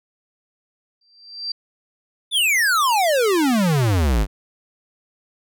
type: tone with exponential growth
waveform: sine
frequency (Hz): 4699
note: D8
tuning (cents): 0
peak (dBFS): -21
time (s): 1.01-1.52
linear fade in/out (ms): 5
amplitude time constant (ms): 110
type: exponential sweep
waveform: square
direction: down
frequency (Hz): 3618 to 46.25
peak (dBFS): -16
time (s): 2.31-4.27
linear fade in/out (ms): 50
effects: none